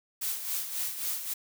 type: noise with tremolo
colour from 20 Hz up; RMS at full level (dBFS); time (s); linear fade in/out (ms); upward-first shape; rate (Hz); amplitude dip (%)
blue; -31; 0.21-1.34; 10; sine; 3.7; 60
effects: none